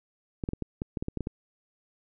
clicks, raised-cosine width 3 ms, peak -18 dBFS, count 11, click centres 0.438 / 0.489 / 0.534 / 0.623 / 0.819 / 0.972 / 1.025 / 1.084 / 1.173 / 1.207 / 1.271 s, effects none

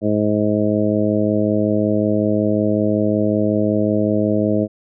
harmonic tone, 105.4 Hz, G#2, 26 cents sharp, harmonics 1 / 2 / 3 / 4 / 5 / 6, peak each -24 / -19 / -20 / -24 / -23 / -23 dBFS, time 0.01-4.68 s, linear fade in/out 50 ms, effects none

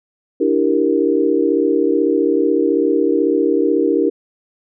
sine chord, E half-diminished seventh, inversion third, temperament equal, 293.7 / 329.6 / 392 / 466.2 Hz, D4 / E4 / G4 / Bb4, 0 / 0 / 0 / 0 cents, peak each -18 dBFS, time 0.4-4.1 s, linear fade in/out 10 ms, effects none

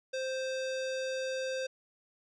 square tone with low-pass filter, 523.3 Hz, C5, in tune, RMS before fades -35 dBFS, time 0.13-1.67 s, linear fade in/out 10 ms, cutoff 5400 Hz, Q 1.6, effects none

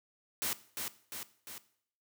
white noise with echo, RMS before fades -34 dBFS, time 0.42-0.53 s, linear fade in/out 0 ms, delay 350 ms, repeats 3, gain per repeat -4 dB, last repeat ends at 1.58 s, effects noise-tail reverb RT60 0.6 s tail -17 dB re dry + high-pass 100 Hz 12 dB/octave

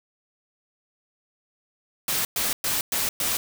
white noise bursts, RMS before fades -25 dBFS, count 5, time 2.08-3.37 s, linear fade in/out 2 ms, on 170 ms, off 110 ms, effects none

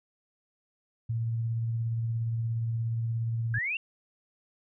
sine tone with tremolo, 114.7 Hz, A#2, 28 cents flat, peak -26 dBFS, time 1.09-3.59 s, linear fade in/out 10 ms, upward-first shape triangle, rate 17 Hz, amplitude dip 25%
sine exponential sweep, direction up, 1589 to 2794 Hz, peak -28 dBFS, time 3.54-3.77 s, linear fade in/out 2 ms
effects none

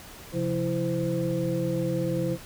sine tone cluster, 134.5 / 175 / 331.2 / 516 Hz, C3 / F3 / E4 / C5, +48 / +4 / +8 / -24 cents, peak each -30 dBFS, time 0.32-2.38 s, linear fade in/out 50 ms, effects pink hiss -45 dBFS RMS until 2.45 s

